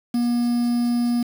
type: tone with quantisation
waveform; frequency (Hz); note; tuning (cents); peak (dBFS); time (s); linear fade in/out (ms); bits
triangle; 239.7; A#3; +48; -16; 0.14-1.23; 5; 6
effects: none